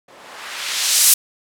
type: noise with low-pass filter sweep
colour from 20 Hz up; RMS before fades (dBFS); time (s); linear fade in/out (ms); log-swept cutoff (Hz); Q
violet; -19; 0.08-1.14; 5; 460 to 11000; 0.79
effects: none